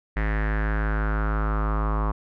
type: tone with low-pass filter sweep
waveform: square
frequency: 53 Hz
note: G#1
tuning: 36 cents sharp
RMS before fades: -24 dBFS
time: 0.16-2.12 s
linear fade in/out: 10 ms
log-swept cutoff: 1900 to 1100 Hz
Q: 5.3
effects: none